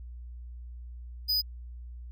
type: tone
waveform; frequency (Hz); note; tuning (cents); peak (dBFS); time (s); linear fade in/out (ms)
square; 4978; D#8; 0; -25; 1.28-1.42; 20
effects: added 60 Hz sine -40 dBFS peak until 2.11 s